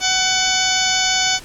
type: harmonic tone with a mistuned harmonic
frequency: 749 Hz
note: F#5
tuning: 21 cents sharp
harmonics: 1 / 2 / 3 / 4 / 5 / 6 / 7 / 8 / 9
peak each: -24 / -24 / -24 / -24 / -24 / -24 / -24 / -24 / -24 dBFS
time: 0-1.4 s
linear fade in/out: 50 ms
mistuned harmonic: 5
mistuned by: -89 cents
effects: pink hiss -39 dBFS RMS until 1.44 s + low-pass 12000 Hz 12 dB/octave